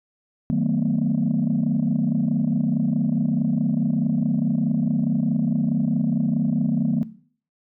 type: chord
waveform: sine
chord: B dominant seventh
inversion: first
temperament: just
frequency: 154.34 / 185.21 / 222.2 / 246.9 Hz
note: D#3 / F#3 / A3 / B3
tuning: -14 / +2 / +17 / 0 cents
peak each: -23 dBFS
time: 0.5-7.03 s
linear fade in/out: 0 ms
effects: noise-tail reverb RT60 0.5 s tail -17 dB re dry + tanh soft clip ceiling -13 dBFS